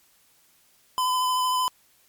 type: tone with vibrato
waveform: square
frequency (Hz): 1012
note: B5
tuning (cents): +42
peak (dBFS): -22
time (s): 0.98-1.68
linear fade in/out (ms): 0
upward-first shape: triangle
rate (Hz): 13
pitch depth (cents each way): 19
effects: white hiss -61 dBFS RMS until 2.08 s + MP3 96 kbps